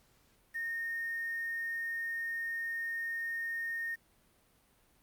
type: tone with quantisation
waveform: sine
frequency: 1840 Hz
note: A#6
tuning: 23 cents flat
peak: -34 dBFS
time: 0.54-3.96 s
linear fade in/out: 20 ms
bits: 9
effects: pink hiss -68 dBFS RMS until 5.02 s + Opus 48 kbps